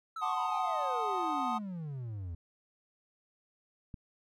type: exponential sweep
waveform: triangle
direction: down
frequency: 1346 to 81 Hz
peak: -35 dBFS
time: 0.16-2.35 s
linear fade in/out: 5 ms
type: chord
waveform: triangle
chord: F# diminished seventh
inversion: none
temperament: equal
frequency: 740 / 880 / 1046.5 / 1244.5 Hz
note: F#5 / A5 / C6 / Eb6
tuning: 0 / 0 / 0 / 0 cents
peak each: -34 / -35 / -37 / -33 dBFS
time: 0.21-1.59 s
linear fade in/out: 20 ms
type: click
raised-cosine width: 5 ms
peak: -31 dBFS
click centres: 3.942 s
effects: none